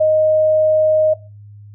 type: tone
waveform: sine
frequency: 622.3 Hz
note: D#5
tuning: in tune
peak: -10 dBFS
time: 0-1.14 s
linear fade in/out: 10 ms
effects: noise-tail reverb RT60 0.3 s tail -18 dB re dry + added 103 Hz sine -36 dBFS peak until 1.74 s